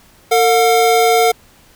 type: tone pair together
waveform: square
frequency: 452.7 / 720 Hz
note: A4 / F#5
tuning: +49 / -47 cents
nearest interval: minor sixth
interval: 804 cents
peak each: -13 dBFS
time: 0.31-1.32 s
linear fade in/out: 10 ms
effects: pink hiss -48 dBFS RMS until 1.75 s